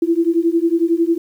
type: beating tone pair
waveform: sine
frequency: 329.6 / 340.6 Hz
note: E4 / F4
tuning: 0 / -43 cents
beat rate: 11 Hz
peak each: -16 dBFS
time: 0.02-1.18 s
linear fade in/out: 5 ms
effects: 8-bit